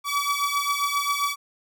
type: beating tone pair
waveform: sawtooth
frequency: 1140 / 1147.5 Hz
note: C#6 / D6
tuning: +48 / -40 cents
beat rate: 7.5 Hz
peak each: -22 dBFS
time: 0.04-1.36 s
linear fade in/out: 50 ms
effects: none